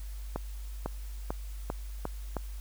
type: accelerating click train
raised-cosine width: 1 ms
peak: -18 dBFS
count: 6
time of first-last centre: 0.36-2.367 s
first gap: 500 ms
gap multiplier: 0.89
effects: added 50 Hz sine -37 dBFS peak until 2.6 s + white hiss -55 dBFS RMS until 2.6 s